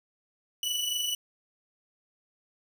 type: tone pair together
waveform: sawtooth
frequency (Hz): 2940 / 2964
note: F#7 / F#7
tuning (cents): -12 / +2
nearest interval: unison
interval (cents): 14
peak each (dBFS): -32 / -26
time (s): 0.63-1.15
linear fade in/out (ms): 2
effects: 9-bit